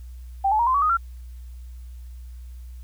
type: tone with pitch steps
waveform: sine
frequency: 784 / 859.9 / 943.2 / 1034.5 / 1134.7 / 1244.5 / 1365 Hz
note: G5 / A5 / A#5 / C6 / C#6 / D#6 / F6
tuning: 0 / -40 / +20 / -20 / +40 / 0 / -40 cents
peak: -17 dBFS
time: 0.44-0.972 s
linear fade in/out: 10 ms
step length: 76 ms
effects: added 61 Hz sine -36 dBFS peak until 2.83 s + white hiss -61 dBFS RMS until 2.83 s